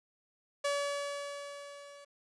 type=tone with level ramp; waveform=sawtooth; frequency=570 Hz; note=C#5; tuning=48 cents sharp; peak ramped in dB=-25 to -47 dBFS; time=0.64-2.05 s; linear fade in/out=10 ms; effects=resampled to 22050 Hz + 11-bit